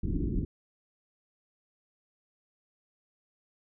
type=low-pass noise; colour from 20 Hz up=pink; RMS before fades=-30 dBFS; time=0.03-0.45 s; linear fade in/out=5 ms; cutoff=350 Hz; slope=48 dB/octave; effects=none